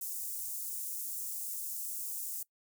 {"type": "high-pass noise", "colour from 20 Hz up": "white", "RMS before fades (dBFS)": -39, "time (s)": [0.01, 2.43], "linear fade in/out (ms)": 5, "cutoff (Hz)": 7100, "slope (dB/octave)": 24, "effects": ["noise-tail reverb RT60 0.1 s tail -22 dB re dry"]}